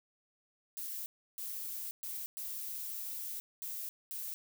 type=noise bursts at uneven times; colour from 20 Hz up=violet; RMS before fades=-41 dBFS; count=6; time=0.77-1.06 / 1.38-1.91 / 2.03-2.26 / 2.37-3.4 / 3.62-3.89 / 4.11-4.34 s; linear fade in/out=0 ms; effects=none